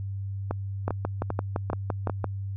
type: two click trains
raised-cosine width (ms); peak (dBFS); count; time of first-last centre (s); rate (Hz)
1; -13 / -14; 9 / 5; 0.88-2.243 / 0.51-2.097; 5.87 / 2.52
effects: added 98 Hz sine -30 dBFS peak until 2.56 s